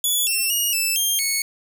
10% pulse tone with pitch steps, 3419 / 2698 / 2874 / 2641 / 3199 / 2206 Hz, G#7 / E7 / F7 / E7 / G7 / C#7, +50 / +40 / +49 / +3 / +34 / -9 cents, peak -11 dBFS, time 0.04-1.42 s, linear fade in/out 2 ms, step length 230 ms, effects none

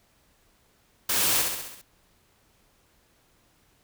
white noise with echo, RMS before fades -25 dBFS, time 1.09-1.42 s, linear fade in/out 5 ms, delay 66 ms, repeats 6, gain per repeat -4 dB, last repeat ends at 1.816 s, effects pink hiss -64 dBFS RMS until 3.83 s

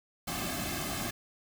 pink noise with comb filter, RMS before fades -35 dBFS, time 0.27-1.11 s, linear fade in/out 10 ms, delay 2.1 ms, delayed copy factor -0.9, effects none

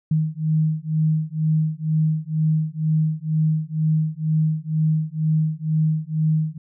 sine beating tone pair, 155.56 / 157.66 Hz, D#3 / D#3, 0 / +23 cents, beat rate 2.1 Hz, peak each -21 dBFS, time 0.11-6.58 s, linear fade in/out 5 ms, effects none

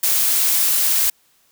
blue noise, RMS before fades -17 dBFS, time 0.03-1.1 s, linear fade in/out 5 ms, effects white hiss -59 dBFS RMS until 1.51 s

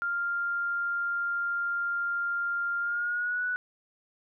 sine tone with pitch glide, 1396.9 to 1479.1 Hz, F6 to F#6, 0 to -1 cents, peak -27 dBFS, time 0.02-3.56 s, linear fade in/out 0 ms, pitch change +99 cents, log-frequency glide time 2.8-3.45 s, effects none

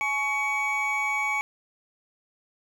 triangle tone cluster, 846 / 1112 / 2254 Hz, G#5 / C#6 / C#7, +32 / +5 / +28 cents, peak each -29 / -31 / -24 dBFS, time 0.01-1.41 s, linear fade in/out 0 ms, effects none

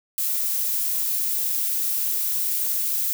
violet noise, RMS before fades -24 dBFS, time 0.18-3.13 s, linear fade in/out 0 ms, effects none

